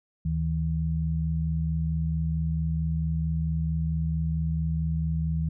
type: tone pair together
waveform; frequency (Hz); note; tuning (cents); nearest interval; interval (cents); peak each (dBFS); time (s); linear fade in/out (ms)
sine; 75.51 / 160; D2 / D#3; +49 / +49; octave + minor second; 1300; -28 / -26; 0.25-5.49; 5
effects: none